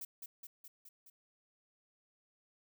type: noise with echo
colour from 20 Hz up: violet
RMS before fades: -44 dBFS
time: 0.01-0.05 s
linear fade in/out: 5 ms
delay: 210 ms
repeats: 5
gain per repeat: -3 dB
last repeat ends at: 1.1 s
effects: none